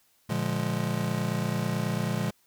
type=chord; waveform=square; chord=Bb dominant seventh; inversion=none; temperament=just; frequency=116.54 / 145.68 / 174.81 / 209.8 Hz; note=Bb2 / D3 / F3 / Ab3; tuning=0 / -14 / +2 / +18 cents; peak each=-33 dBFS; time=0.29-2.31 s; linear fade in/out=10 ms; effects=white hiss -66 dBFS RMS until 2.46 s